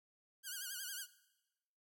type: tone with vibrato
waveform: 5% pulse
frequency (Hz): 1529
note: G6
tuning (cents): -44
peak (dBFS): -32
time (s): 0.43-1.07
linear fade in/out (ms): 50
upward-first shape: sine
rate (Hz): 11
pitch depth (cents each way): 110
effects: noise-tail reverb RT60 1.0 s tail -17 dB re dry